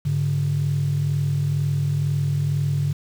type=tone pair together; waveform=sine; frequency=102.2 / 144.3 Hz; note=G#2 / D3; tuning=-27 / -30 cents; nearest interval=tritone; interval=597 cents; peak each=-24 / -19 dBFS; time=0.05-2.93 s; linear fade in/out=10 ms; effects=tanh soft clip ceiling -14 dBFS + 7-bit